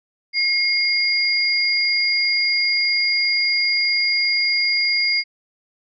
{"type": "tone pair together", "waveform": "sine", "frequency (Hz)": [2151, 4826], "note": ["C7", "D8"], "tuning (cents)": [47, 46], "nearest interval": "octave + major second", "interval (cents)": 1399, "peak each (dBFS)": -19, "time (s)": [0.33, 5.24], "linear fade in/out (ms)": 50, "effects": []}